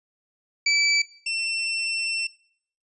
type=tone pair in turn; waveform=25% pulse; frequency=2312 / 2695 Hz; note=D7 / E7; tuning=-28 / +38 cents; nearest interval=minor third; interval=266 cents; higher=second; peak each=-14 / -21 dBFS; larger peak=first; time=0.66-1.02 / 1.26-2.27 s; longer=second; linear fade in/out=5 ms; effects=noise-tail reverb RT60 0.6 s tail -20 dB re dry + resampled to 22050 Hz